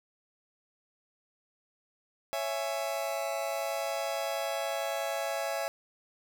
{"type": "chord", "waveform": "40% pulse", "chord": "C# minor", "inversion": "none", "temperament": "just", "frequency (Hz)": [554.4, 665.2, 831.5], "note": ["C#5", "E5", "G#5"], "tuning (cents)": [0, 16, 2], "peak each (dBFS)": [-35, -33, -37], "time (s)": [2.33, 5.68], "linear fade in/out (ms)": 0, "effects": []}